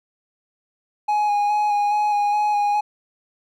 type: tone with vibrato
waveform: triangle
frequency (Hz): 830.6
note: G#5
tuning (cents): 0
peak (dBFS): -15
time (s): 1.08-2.81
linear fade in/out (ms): 10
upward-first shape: square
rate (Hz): 2.4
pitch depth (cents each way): 16
effects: none